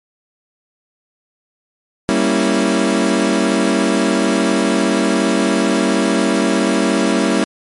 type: chord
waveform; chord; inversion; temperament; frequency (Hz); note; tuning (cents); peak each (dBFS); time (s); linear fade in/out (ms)
30% pulse; G diminished seventh; none; equal; 196 / 233.1 / 277.2 / 329.6; G3 / Bb3 / Db4 / Fb4; 0 / 0 / 0 / 0; -16; 2.09-7.44; 0
effects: MP3 48 kbps